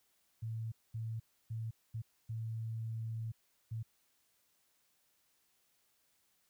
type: tone bursts at uneven times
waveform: sine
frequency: 112.6 Hz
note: A2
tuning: 40 cents sharp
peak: -37 dBFS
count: 6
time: 0.42-0.72 / 0.94-1.2 / 1.5-1.71 / 1.94-2.02 / 2.29-3.32 / 3.71-3.83 s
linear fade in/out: 10 ms
effects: white hiss -75 dBFS RMS until 6.49 s